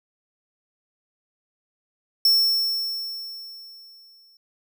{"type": "tone with exponential decay", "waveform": "square", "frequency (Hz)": 5400, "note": "E8", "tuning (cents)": 41, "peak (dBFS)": -14, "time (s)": [2.25, 4.37], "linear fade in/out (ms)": 2, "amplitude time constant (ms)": 460, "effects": []}